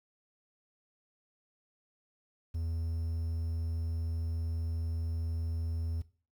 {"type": "tone with quantisation", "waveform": "triangle", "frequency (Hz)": 82.41, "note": "E2", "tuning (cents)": 0, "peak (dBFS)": -30, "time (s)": [2.54, 6.02], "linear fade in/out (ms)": 10, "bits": 10, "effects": ["noise-tail reverb RT60 0.4 s tail -18 dB re dry"]}